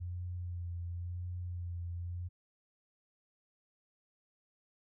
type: tone with vibrato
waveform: sine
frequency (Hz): 87.8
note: F2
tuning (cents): +10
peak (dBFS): -37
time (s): 0-2.29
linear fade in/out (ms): 20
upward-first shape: sine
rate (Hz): 0.94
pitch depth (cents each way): 27
effects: none